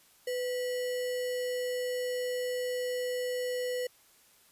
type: tone with sample-and-hold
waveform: sine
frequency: 499.3 Hz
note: B4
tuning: 19 cents sharp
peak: -30 dBFS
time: 0.27-3.87 s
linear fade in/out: 5 ms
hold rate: 2450 Hz
effects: white hiss -62 dBFS RMS until 4.51 s + resampled to 32000 Hz